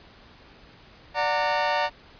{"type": "chord", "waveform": "sawtooth", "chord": "D augmented", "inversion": "none", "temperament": "just", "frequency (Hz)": [587.3, 734.2, 917.7], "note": ["D5", "F#5", "A#5"], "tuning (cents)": [0, -14, -27], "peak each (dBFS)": [-23, -24, -21], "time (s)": [1.14, 1.9], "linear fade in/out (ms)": 50, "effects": ["pink hiss -51 dBFS RMS until 2.19 s", "resampled to 11025 Hz"]}